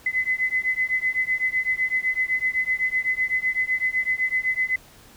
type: beating tone pair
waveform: sine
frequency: 2024 / 2031.9 Hz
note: B6 / B6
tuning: +42 / +49 cents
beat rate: 7.9 Hz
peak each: -24 dBFS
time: 0.06-4.76 s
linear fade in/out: 5 ms
effects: pink hiss -50 dBFS RMS until 5.16 s